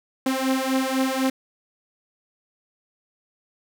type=beating tone pair; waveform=sawtooth; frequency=261.6 / 265.6 Hz; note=C4 / C4; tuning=0 / +26 cents; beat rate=4 Hz; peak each=-20 dBFS; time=0.26-1.3 s; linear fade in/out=5 ms; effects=9-bit